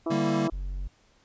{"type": "harmonic tone", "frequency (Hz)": 164.81, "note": "E3", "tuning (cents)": 0, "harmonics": [2, 3, 4, 5, 6, 7, 8], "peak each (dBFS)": [-27, -41, -33, -46, -41, -40, -48], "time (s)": [0.06, 0.5], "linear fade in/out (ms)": 5}
{"type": "chord", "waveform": "square", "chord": "G minor", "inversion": "second", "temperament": "equal", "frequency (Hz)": [146.83, 196, 233.1], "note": ["D3", "G3", "Bb3"], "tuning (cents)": [0, 0, 0], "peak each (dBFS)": -31, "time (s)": [0.1, 0.48], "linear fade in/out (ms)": 10}
{"type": "tone", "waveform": "triangle", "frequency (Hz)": 46.56, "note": "F#1", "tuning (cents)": 12, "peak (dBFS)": -28, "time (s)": [0.52, 0.88], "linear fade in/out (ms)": 10}
{"effects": ["pink hiss -63 dBFS RMS until 1.24 s", "resampled to 16000 Hz"]}